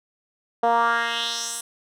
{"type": "tone with band-pass filter sweep", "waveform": "10% pulse", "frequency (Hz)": 233.1, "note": "A#3", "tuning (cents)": 0, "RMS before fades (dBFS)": -23, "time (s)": [0.63, 1.61], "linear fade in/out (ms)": 5, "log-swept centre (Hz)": [640, 9800], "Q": 2.5, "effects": []}